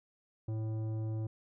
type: tone with tanh clipping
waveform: sine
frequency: 110 Hz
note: A2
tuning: in tune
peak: -35 dBFS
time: 0.48-1.27 s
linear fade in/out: 5 ms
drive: 12 dB
effects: none